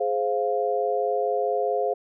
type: chord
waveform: sine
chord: F minor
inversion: first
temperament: just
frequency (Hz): 419.1 / 523.8 / 698.5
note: Ab4 / C5 / F5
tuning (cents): +16 / +2 / 0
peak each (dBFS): -26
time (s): 0-1.94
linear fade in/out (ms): 10
effects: none